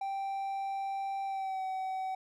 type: tone with pitch glide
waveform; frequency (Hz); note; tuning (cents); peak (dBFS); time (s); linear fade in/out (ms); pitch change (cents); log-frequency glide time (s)
triangle; 783 to 758.1; G5 to F#5; -2 to +42; -31; 0.01-2.15; 5; -56; 1.25-1.63
effects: none